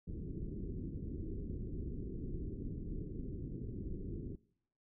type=low-pass noise; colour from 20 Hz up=pink; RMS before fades=-42 dBFS; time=0.07-4.36 s; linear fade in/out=10 ms; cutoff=400 Hz; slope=48 dB/octave; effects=noise-tail reverb RT60 0.7 s tail -23 dB re dry